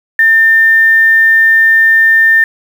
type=tone with quantisation; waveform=sine; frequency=1800 Hz; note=A6; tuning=39 cents sharp; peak=-4 dBFS; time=0.19-2.44 s; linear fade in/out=2 ms; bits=5; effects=none